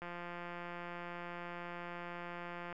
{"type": "click train", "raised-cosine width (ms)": 0.5, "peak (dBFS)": -30, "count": 472, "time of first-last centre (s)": [0.02, 2.727], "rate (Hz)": 174, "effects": []}